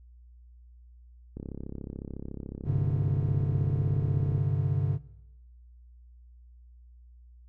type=click train; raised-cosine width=3 ms; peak=-25 dBFS; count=103; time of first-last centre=1.37-4.379 s; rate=33.9 Hz
type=chord; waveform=triangle; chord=G suspended fourth; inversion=none; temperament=just; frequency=98 / 130.67 / 147 Hz; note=G2 / C3 / D3; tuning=0 / -2 / +2 cents; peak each=-27 dBFS; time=2.64-4.99 s; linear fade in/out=50 ms
effects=noise-tail reverb RT60 1.0 s tail -21 dB re dry + added 60 Hz sine -50 dBFS peak until 7.48 s